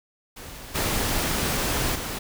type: noise with level steps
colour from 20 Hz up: pink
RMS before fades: -40 / -25 / -31 dBFS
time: 0.36-2.19 s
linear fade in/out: 10 ms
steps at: 0.74 / 1.94 s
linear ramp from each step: 20 ms
effects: none